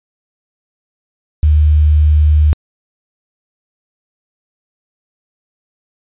sine tone with quantisation, 75.8 Hz, D#2, 45 cents flat, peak -6 dBFS, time 1.43-2.53 s, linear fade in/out 0 ms, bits 6, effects resampled to 8000 Hz

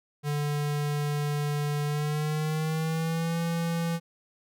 square tone with pitch glide, 146.8 to 167.66 Hz, D3 to E3, 0 to +30 cents, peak -27 dBFS, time 0.23-4 s, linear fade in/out 50 ms, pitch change +230 cents, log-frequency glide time 1.85-3.39 s, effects none

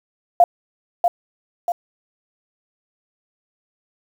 sine tone with echo, 698.5 Hz, F5, in tune, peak -7 dBFS, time 0.4-0.44 s, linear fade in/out 2 ms, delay 640 ms, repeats 2, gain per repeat -5 dB, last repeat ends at 1.72 s, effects 7-bit

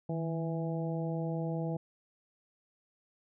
harmonic tone with a mistuned harmonic, 165 Hz, E3, 2 cents sharp, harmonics 1 / 2 / 3 / 4 / 5, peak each -33 / -40 / -40 / -42 / -46 dBFS, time 0.09-1.77 s, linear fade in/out 5 ms, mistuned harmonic 1, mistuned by -50 cents, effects none

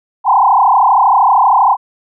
sine tone with frequency modulation, 900 Hz, A5, 39 cents sharp, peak -6 dBFS, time 0.24-1.77 s, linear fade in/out 50 ms, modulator 32.8 Hz, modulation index 4.2, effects none

